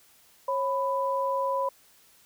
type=tone pair together; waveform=sine; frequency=545 / 994.9 Hz; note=C#5 / B5; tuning=-29 / +12 cents; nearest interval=minor seventh; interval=1041 cents; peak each=-28 / -27 dBFS; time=0.48-1.69 s; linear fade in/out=5 ms; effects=white hiss -59 dBFS RMS until 2.25 s